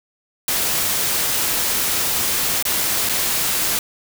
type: noise with dropouts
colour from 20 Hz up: white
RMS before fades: -20 dBFS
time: 0.48-3.79 s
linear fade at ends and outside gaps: 2 ms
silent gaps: 2.626-2.652 / 3.09-3.094 s
effects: none